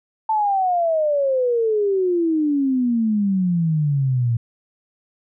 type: exponential sweep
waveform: sine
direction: down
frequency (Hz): 890 to 114.3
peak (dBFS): -16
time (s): 0.29-4.37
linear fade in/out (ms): 5
effects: none